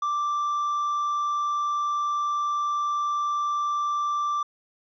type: tone with hard clipping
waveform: triangle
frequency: 1175 Hz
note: D6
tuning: 1 cent sharp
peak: -24 dBFS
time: 0.02-4.43 s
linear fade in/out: 5 ms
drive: 5 dB
effects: resampled to 16000 Hz